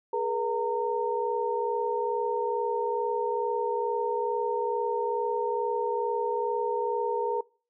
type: tone cluster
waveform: sine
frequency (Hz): 418.4 / 480.7 / 918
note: G#4 / B4 / A#5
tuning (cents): +13 / -47 / -27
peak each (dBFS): -30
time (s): 0.13-7.41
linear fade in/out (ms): 5
effects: noise-tail reverb RT60 0.4 s tail -24 dB re dry